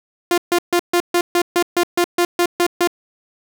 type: tone bursts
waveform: sawtooth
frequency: 349.7 Hz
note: F4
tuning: 2 cents sharp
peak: -9 dBFS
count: 13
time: 0.31-2.874 s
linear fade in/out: 2 ms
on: 68 ms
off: 140 ms
effects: none